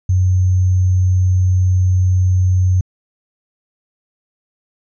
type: tone with sample-and-hold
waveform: sine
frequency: 92.2 Hz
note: F#2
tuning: 6 cents flat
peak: -10 dBFS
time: 0.09-2.81 s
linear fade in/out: 5 ms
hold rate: 6300 Hz
effects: resampled to 16000 Hz